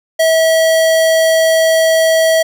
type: tone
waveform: square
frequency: 647 Hz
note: E5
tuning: 32 cents flat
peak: -9 dBFS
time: 0.19-2.43 s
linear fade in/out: 10 ms
effects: none